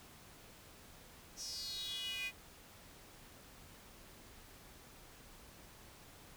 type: tone with high-pass filter sweep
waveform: square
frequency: 224.5 Hz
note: A3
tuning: 35 cents sharp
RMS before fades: -43 dBFS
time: 1.36-2.32 s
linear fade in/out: 50 ms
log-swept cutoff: 5900 to 2300 Hz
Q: 8.1
effects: pink hiss -58 dBFS RMS until 6.36 s